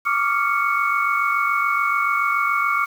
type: tone cluster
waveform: sine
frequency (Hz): 1147 / 1194 / 1387 / 2220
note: D6 / D6 / F6 / C#7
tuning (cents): -41 / +28 / -12 / +2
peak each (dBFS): -23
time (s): 0.05-2.86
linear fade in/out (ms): 20
effects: 7-bit